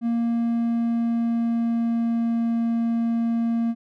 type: tone with pitch glide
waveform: triangle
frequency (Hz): 233.1 to 231.2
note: A#3 to A#3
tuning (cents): 0 to -14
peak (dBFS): -18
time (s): 0.01-3.75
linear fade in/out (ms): 50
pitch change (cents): -14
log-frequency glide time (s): 0.29-2.6
effects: none